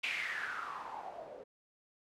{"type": "noise with low-pass filter sweep", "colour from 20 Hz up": "blue", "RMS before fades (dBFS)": -41, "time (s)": [0.03, 1.44], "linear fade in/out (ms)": 10, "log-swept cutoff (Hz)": [2600, 500], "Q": 6.5, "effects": []}